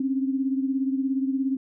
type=beating tone pair; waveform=sine; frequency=265.5 / 282.5 Hz; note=C4 / C#4; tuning=+25 / +33 cents; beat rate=17 Hz; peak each=-23 / -30 dBFS; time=0-1.57 s; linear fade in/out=5 ms; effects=none